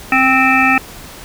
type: harmonic tone with a mistuned harmonic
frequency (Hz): 261.6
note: C4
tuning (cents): 0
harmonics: 1 / 3 / 5 / 7 / 9 / 10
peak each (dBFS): -16 / -16 / -16 / -16 / -16 / -16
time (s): 0.12-0.78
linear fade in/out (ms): 2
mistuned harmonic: 1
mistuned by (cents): +15
effects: pink hiss -34 dBFS RMS until 1.24 s